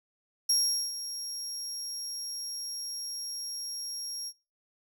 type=tone with ADSR envelope; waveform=30% pulse; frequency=5588 Hz; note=F8; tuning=in tune; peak=-18 dBFS; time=0.49-4.33 s; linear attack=8 ms; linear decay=420 ms; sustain=-13 dB; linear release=55 ms; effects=noise-tail reverb RT60 0.3 s tail -23 dB re dry